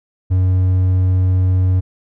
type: tone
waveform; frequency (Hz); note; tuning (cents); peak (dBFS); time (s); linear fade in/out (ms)
triangle; 92.5; F#2; 0; -9; 0.3-1.81; 20
effects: none